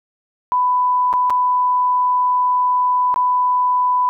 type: tone with dropouts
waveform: sine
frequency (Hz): 996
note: B5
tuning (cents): +14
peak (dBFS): -13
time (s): 0.52-4.09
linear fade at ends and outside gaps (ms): 0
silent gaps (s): 1.129-1.137 / 1.298-1.304 / 3.142-3.16
effects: none